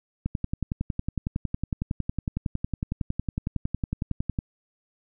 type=click train; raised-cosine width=5 ms; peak=-14 dBFS; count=46; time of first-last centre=0.26-4.388 s; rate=10.9 Hz; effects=none